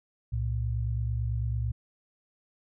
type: tone pair together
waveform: sine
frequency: 65.41 / 114.43 Hz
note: C2 / A#2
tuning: 0 / -32 cents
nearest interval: minor seventh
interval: 968 cents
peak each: -30 / -29 dBFS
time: 0.32-1.72 s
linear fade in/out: 10 ms
effects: none